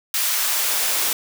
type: noise with high-pass filter sweep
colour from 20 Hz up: white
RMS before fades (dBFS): -21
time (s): 0.14-1.13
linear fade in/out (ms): 2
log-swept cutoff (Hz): 1200 to 330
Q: 0.72
effects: none